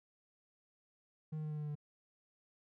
triangle tone with pitch steps, 155.56 / 154.22 / 152.89 / 151.57 / 150.26 / 148.96 / 147.68 Hz, D#3 / D#3 / D#3 / D#3 / D3 / D3 / D3, 0 / -15 / -30 / -45 / +40 / +25 / +10 cents, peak -36 dBFS, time 1.32-1.754 s, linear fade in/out 10 ms, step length 62 ms, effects none

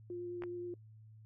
sine tone with vibrato, 351.8 Hz, F4, 13 cents sharp, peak -39 dBFS, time 0.1-0.74 s, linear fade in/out 2 ms, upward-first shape sine, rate 9.5 Hz, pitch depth 9 cents each way
clicks, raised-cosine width 0.5 ms, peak -31 dBFS, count 2, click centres 0.422 / 0.437 s
effects noise-tail reverb RT60 0.1 s tail -22 dB re dry + added 109 Hz sine -54 dBFS peak until 1.25 s

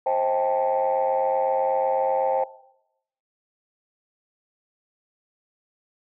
sine chord, A half-diminished seventh, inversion first, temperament just, 528 / 633.6 / 792 / 880 Hz, C5 / Eb5 / G5 / A5, +16 / +31 / +18 / 0 cents, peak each -23 / -29 / -23 / -26 dBFS, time 0.06-2.44 s, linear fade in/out 5 ms, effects noise-tail reverb RT60 0.8 s tail -18 dB re dry + tanh soft clip ceiling -13 dBFS

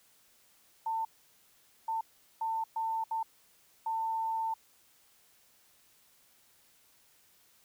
sine tone bursts at uneven times, 896 Hz, A5, 31 cents sharp, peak -30 dBFS, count 6, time 0.86-1.05 / 1.88-2.01 / 2.41-2.64 / 2.76-3.04 / 3.11-3.23 / 3.86-4.54 s, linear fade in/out 5 ms, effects white hiss -65 dBFS RMS until 7.64 s

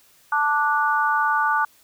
sine chord, D major, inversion second, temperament just, 881 / 1174.7 / 1468.3 Hz, A5 / D6 / F#6, +2 / 0 / -14 cents, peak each -22 dBFS, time 0.32-1.65 s, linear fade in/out 5 ms, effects white hiss -56 dBFS RMS until 1.83 s

